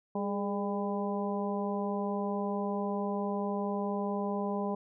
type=harmonic tone with a mistuned harmonic; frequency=200.5 Hz; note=G3; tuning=39 cents sharp; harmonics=1 / 2 / 3 / 4 / 5; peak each=-33 / -36 / -38 / -39 / -40 dBFS; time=0.15-4.75 s; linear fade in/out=5 ms; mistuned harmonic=2; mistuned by=+51 cents; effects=none